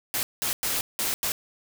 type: noise bursts at uneven times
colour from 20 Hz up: white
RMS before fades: -27 dBFS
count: 5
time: 0.14-0.23 / 0.42-0.53 / 0.63-0.81 / 0.99-1.14 / 1.23-1.32 s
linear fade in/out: 0 ms
effects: none